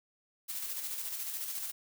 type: noise with tremolo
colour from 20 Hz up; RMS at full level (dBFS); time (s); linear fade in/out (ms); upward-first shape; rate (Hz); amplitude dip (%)
blue; -37; 0.48-1.72; 20; square; 14; 35
effects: none